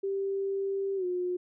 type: tone with pitch glide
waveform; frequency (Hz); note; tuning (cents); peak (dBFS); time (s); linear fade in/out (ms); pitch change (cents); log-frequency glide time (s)
sine; 392 to 359.5; G4 to F#4; 0 to -50; -28; 0.03-1.37; 10; -150; 0.96-1.05
effects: none